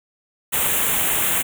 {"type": "band-stop noise", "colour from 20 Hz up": "white", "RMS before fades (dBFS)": -20, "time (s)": [0.52, 1.43], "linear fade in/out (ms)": 20, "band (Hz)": [3500, 7000], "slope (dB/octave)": 48, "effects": []}